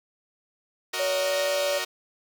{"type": "chord", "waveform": "5% pulse", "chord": "D# minor", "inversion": "first", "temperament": "equal", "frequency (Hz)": [370, 466.2, 622.3], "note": ["F#4", "A#4", "D#5"], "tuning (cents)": [0, 0, 0], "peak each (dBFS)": -21, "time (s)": [0.93, 1.85], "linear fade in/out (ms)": 10}
{"type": "tone with pitch glide", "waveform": "sine", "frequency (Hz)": [565, 574.2], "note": ["C#5", "D5"], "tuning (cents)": [33, -39], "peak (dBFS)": -24, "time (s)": [0.99, 1.79], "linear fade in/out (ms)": 10, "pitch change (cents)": 28, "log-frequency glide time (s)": [1.17, 1.44]}
{"effects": []}